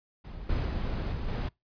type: noise with level steps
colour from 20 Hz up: brown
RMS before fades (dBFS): -42 / -29 / -31 / -34 / -30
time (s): 0.24-1.49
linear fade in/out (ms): 10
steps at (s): 0.49 / 0.65 / 1.12 / 1.28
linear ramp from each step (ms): 5
effects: noise-tail reverb RT60 0.2 s tail -25 dB re dry + resampled to 11025 Hz